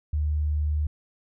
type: tone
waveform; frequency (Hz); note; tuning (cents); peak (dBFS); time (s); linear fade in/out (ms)
sine; 75.2; D2; +42; -22; 0.13-0.87; 5
effects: none